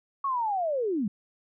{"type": "linear sweep", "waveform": "sine", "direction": "down", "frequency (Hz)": [1125, 184], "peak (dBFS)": -25, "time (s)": [0.24, 1.08], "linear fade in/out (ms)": 5, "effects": []}